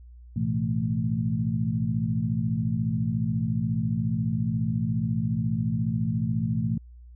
sine tone cluster, 110.8 / 125.1 / 167.4 / 221.5 Hz, A2 / B2 / E3 / A3, +13 / +23 / +27 / +12 cents, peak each -29 dBFS, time 0.36-6.78 s, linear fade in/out 5 ms, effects added 60 Hz sine -44 dBFS peak until 7.15 s

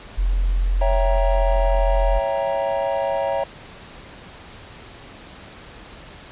sine tone, 43.65 Hz, F1, in tune, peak -16 dBFS, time 0.17-2.2 s, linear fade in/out 20 ms
triangle chord, C# diminished seventh, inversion none, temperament equal with one note detuned, 554.4 / 659.3 / 784 / 938.8 Hz, C#5 / E5 / G5 / Bb5, 0 / 0 / 0 / +12 cents, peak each -21 / -23 / -26 / -26 dBFS, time 0.81-3.44 s, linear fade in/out 5 ms
effects pink hiss -41 dBFS RMS until 6.31 s + resampled to 8000 Hz

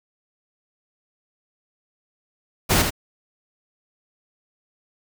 pink noise with echo, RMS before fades -18 dBFS, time 2.69-2.83 s, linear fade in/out 20 ms, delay 77 ms, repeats 1, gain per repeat -5 dB, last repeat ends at 2.907 s, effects none

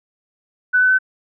sine tone with pitch steps, 1496 / 1508.1 / 1520.4 Hz, F#6 / F#6 / F#6, +19 / +33 / +47 cents, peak -11 dBFS, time 0.73-0.988 s, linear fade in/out 20 ms, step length 86 ms, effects none

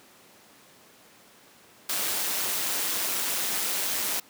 white noise with amplitude modulation, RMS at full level -26 dBFS, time 1.89-4.2 s, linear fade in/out 5 ms, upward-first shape sine, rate 192 Hz, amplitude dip 50%, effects pink hiss -54 dBFS RMS until 4.29 s + high-pass 200 Hz 12 dB/octave

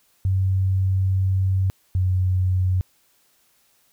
sine tone pair in turn, 95 / 92.4 Hz, F#2 / F#2, +46 / -2 cents, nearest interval unison, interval 48 cents, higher first, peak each -17 dBFS, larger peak neither, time 0.25-1.7 / 1.95-2.81 s, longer first, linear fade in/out 0 ms, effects white hiss -62 dBFS RMS until 3.92 s

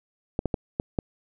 clicks, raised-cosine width 2 ms, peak -11 dBFS, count 5, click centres 0.391 / 0.457 / 0.542 / 0.799 / 0.988 s, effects none

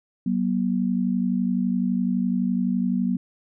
sine tone pair together, 188.14 / 240 Hz, F#3 / B3, +29 / -49 cents, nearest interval major third, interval 422 cents, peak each -23 dBFS, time 0.26-3.17 s, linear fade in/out 5 ms, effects none

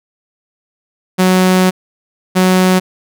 sawtooth tone pair in turn, 185 / 185 Hz, F#3 / F#3, 0 / 0 cents, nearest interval unison, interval 0 cents, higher neither, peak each -4 dBFS, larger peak neither, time 1.18-1.71 / 2.35-2.8 s, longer first, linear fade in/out 20 ms, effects none

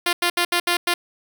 5% pulse tone bursts at uneven times, 349.2 Hz, F4, in tune, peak -6 dBFS, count 6, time 0.06-0.13 / 0.22-0.3 / 0.37-0.45 / 0.52-0.6 / 0.67-0.77 / 0.87-0.94 s, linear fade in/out 5 ms, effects none

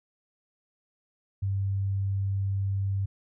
sine tone, 98 Hz, G2, in tune, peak -25 dBFS, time 1.42-3.06 s, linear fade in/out 10 ms, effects none

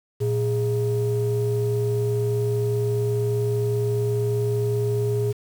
sine tone pair together, 116 / 413 Hz, A#2 / G#4, -8 / -10 cents, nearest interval octave + minor seventh, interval 2198 cents, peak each -21 / -22 dBFS, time 0.2-5.33 s, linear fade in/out 20 ms, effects tanh soft clip ceiling -15 dBFS + 7-bit

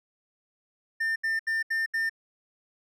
triangle tone bursts, 1800 Hz, A6, 39 cents sharp, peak -23 dBFS, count 5, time 1-2.096 s, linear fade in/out 10 ms, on 160 ms, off 74 ms, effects none

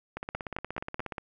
two click trains, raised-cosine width 0.5 ms, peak -20 / -17 dBFS, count 18 / 4, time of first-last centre 0.17-1.182 / 0.35-0.995 s, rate 16.8 / 4.65 Hz, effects none

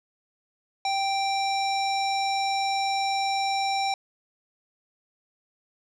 square tone with low-pass filter, 784 Hz, G5, in tune, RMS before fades -26 dBFS, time 0.85-3.94 s, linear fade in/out 2 ms, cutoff 5400 Hz, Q 2.3, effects none

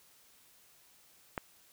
click, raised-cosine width 0.5 ms, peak -19 dBFS, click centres 1.378 s, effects white hiss -63 dBFS RMS until 1.72 s

